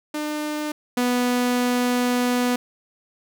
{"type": "tone pair in turn", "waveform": "sawtooth", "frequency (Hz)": [301.1, 246.4], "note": ["D4", "B3"], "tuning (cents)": [43, -4], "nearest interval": "minor third", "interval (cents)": 347, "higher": "first", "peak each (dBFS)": [-21, -15], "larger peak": "second", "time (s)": [[0.14, 0.72], [0.97, 2.56]], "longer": "second", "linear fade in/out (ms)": 5, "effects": []}